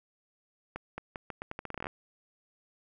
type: accelerating click train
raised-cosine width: 0.5 ms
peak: -22 dBFS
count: 16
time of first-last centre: 0.76-1.869 s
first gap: 220 ms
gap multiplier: 0.81
effects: none